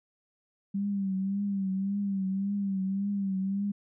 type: tone with vibrato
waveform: sine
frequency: 196 Hz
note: G3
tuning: in tune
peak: -27 dBFS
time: 0.74-3.72 s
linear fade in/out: 10 ms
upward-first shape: triangle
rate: 1.8 Hz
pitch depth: 68 cents each way
effects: none